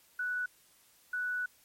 sine tone bursts at uneven times, 1480 Hz, F#6, in tune, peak -31 dBFS, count 2, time 0.19-0.46 / 1.13-1.46 s, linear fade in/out 5 ms, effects white hiss -64 dBFS RMS until 1.64 s + MP3 64 kbps

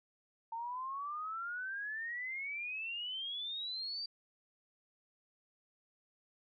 sine exponential sweep, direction up, 899 to 4708 Hz, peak -38 dBFS, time 0.52-4.06 s, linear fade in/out 5 ms, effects none

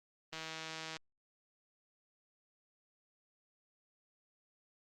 click train, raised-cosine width 0.2 ms, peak -26 dBFS, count 103, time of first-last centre 0.33-0.968 s, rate 160 Hz, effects Opus 32 kbps

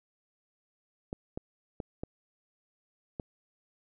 clicks, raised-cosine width 2 ms, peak -22 dBFS, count 5, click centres 1.129 / 1.375 / 1.802 / 2.035 / 3.198 s, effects none

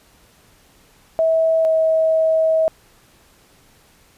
sine tone pair in turn, 648 / 641.3 Hz, E5 / E5, -30 / -48 cents, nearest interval unison, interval 18 cents, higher first, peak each -13 dBFS, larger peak neither, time 1.19-1.65 / 1.65-2.68 s, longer second, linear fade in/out 0 ms, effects pink hiss -53 dBFS RMS until 4.17 s + resampled to 32000 Hz

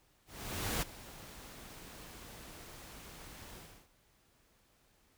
pink noise with ADSR envelope, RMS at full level -34 dBFS, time 0.26-3.89 s, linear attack 560 ms, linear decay 16 ms, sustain -17 dB, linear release 330 ms, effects pink hiss -70 dBFS RMS until 5.17 s

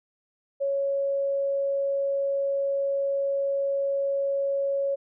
sine tone, 554.4 Hz, C#5, in tune, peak -23 dBFS, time 0.6-4.96 s, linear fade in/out 20 ms, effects none

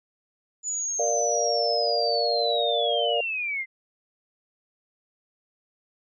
sine linear sweep, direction down, 6990 to 2048 Hz, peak -26 dBFS, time 0.63-3.66 s, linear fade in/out 50 ms
sine chord, Bb major, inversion none, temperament equal, 466.2 / 587.3 / 698.5 Hz, Bb4 / D5 / F5, 0 / 0 / 0 cents, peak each -27 dBFS, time 0.99-3.21 s, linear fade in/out 5 ms
effects none

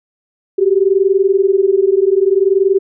sine tone pair together, 378.3 / 398.9 Hz, F#4 / G4, +38 / +30 cents, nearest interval minor second, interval 92 cents, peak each -12 dBFS, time 0.58-2.79 s, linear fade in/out 10 ms, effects none

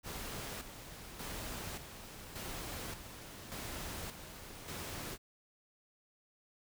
pink noise with tremolo, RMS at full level -43 dBFS, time 0.03-5.18 s, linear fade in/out 50 ms, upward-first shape square, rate 0.86 Hz, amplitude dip 55%, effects none

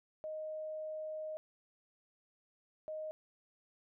sine tone bursts at uneven times, 622.3 Hz, D#5, in tune, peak -39 dBFS, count 2, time 0.24-1.37 / 2.88-3.11 s, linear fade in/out 0 ms, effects none

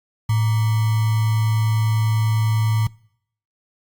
sine tone with sample-and-hold, 110 Hz, A2, in tune, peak -15 dBFS, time 0.29-2.87 s, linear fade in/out 5 ms, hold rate 1050 Hz, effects noise-tail reverb RT60 0.7 s tail -25 dB re dry + Opus 48 kbps

